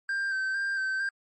triangle tone with vibrato, 1568 Hz, G6, in tune, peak -25 dBFS, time 0.09-1.09 s, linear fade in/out 2 ms, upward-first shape square, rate 2.2 Hz, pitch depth 24 cents each way, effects MP3 32 kbps

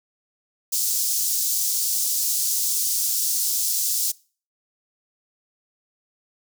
pink high-pass noise, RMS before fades -23 dBFS, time 0.72-4.12 s, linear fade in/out 10 ms, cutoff 5400 Hz, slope 24 dB/octave, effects noise-tail reverb RT60 0.4 s tail -23 dB re dry

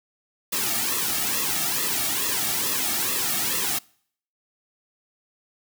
white noise with flanger, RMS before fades -25 dBFS, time 0.52-3.79 s, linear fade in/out 10 ms, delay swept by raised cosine 1.3 to 2.03 ms, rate 2.3 Hz, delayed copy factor -0.8, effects noise-tail reverb RT60 0.6 s tail -25 dB re dry

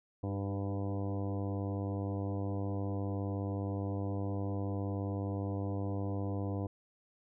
harmonic tone with a mistuned harmonic, 99.4 Hz, G2, 25 cents sharp, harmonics 1 / 2 / 3 / 4 / 5 / 6 / 7 / 8 / 9 / 10, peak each -35 / -42 / -40 / -47 / -44 / -50 / -48 / -54 / -55 / -54 dBFS, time 0.23-6.67 s, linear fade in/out 5 ms, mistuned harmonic 4, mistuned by -22 cents, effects none

